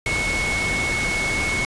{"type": "tone in noise", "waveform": "sine", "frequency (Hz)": 2200, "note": "C#7", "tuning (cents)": -14, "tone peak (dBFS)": -22, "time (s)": [0.06, 1.65], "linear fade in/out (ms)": 2, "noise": "pink", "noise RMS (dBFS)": -26, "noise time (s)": [0.06, 1.65], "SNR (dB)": 1, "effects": ["resampled to 22050 Hz"]}